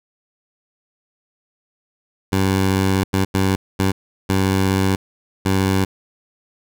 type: tone bursts at uneven times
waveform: 15% pulse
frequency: 95.8 Hz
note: G2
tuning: 39 cents flat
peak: -9 dBFS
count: 6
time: 2.32-3.04 / 3.13-3.25 / 3.34-3.56 / 3.79-3.92 / 4.29-4.96 / 5.45-5.85 s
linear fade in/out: 10 ms
effects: none